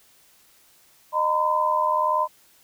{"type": "tone cluster", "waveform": "sine", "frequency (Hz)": [614, 934, 1015], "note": ["D#5", "A#5", "B5"], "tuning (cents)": [-23, 3, 47], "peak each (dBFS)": [-26, -25, -21], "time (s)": [1.12, 2.28], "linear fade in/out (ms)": 50, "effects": ["white hiss -57 dBFS RMS until 2.63 s"]}